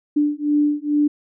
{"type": "beating tone pair", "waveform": "sine", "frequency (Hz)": [293.7, 296], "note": ["D4", "D4"], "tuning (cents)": [0, 14], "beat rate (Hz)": 2.3, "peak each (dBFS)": -19, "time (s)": [0.16, 1.08], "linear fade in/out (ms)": 10, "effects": []}